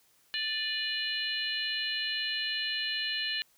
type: harmonic tone with a mistuned harmonic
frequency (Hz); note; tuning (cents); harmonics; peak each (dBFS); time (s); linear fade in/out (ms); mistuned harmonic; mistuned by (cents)
587.3; D5; 0; 3 / 4 / 5 / 6 / 7; -36 / -40 / -34 / -42 / -35; 0.34-3.42; 0; 4; +68
effects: white hiss -66 dBFS RMS until 3.57 s